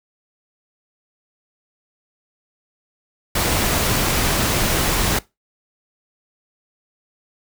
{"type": "noise", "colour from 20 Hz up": "pink", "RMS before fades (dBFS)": -19, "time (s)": [3.35, 5.19], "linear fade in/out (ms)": 5, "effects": ["noise-tail reverb RT60 0.2 s tail -20 dB re dry"]}